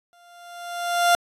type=tone with exponential growth; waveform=30% pulse; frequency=697 Hz; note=F5; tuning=4 cents flat; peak=-11 dBFS; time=0.13-1.15 s; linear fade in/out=0 ms; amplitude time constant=220 ms; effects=resampled to 32000 Hz